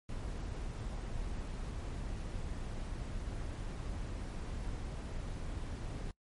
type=noise; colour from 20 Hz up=brown; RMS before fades=-40 dBFS; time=0.09-6.11 s; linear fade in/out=2 ms; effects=noise-tail reverb RT60 0.1 s tail -22 dB re dry + MP3 48 kbps